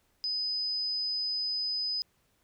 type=tone; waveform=sine; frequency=5010 Hz; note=D#8; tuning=11 cents sharp; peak=-29 dBFS; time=0.24-2.02 s; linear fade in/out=0 ms; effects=pink hiss -71 dBFS RMS until 2.43 s